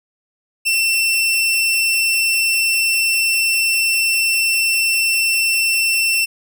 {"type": "tone", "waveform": "sawtooth", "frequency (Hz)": 2695, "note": "E7", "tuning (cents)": 38, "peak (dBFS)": -11, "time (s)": [0.65, 6.26], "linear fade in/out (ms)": 20, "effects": []}